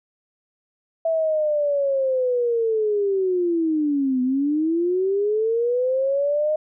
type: linear two-way sweep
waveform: sine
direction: down then up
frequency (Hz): 659.3 to 249.8 to 620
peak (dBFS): -18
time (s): 1.05-6.56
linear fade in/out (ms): 5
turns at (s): 4.22
effects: none